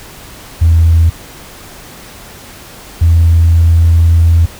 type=tone pair in turn; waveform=sine; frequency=82.41 / 83.37 Hz; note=E2 / E2; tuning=0 / +20 cents; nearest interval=unison; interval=20 cents; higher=second; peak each=-3 dBFS; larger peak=neither; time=0.61-1.1 / 3.01-4.46 s; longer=second; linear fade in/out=10 ms; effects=tanh soft clip ceiling 0 dBFS + pink hiss -33 dBFS RMS until 4.59 s